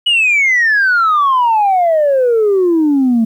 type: exponential sweep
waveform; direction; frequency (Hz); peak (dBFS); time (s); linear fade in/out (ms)
sine; down; 2960 to 220; -7; 0.06-3.25; 10
effects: tanh soft clip ceiling -6 dBFS + 8-bit